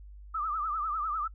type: tone with vibrato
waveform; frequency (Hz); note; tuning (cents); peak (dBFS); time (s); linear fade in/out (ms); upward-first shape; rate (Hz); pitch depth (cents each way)
sine; 1244.5; D#6; 0; -29; 0.34-1.28; 10; triangle; 10; 140
effects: noise-tail reverb RT60 0.1 s tail -22 dB re dry + added 50 Hz sine -45 dBFS peak until 1.34 s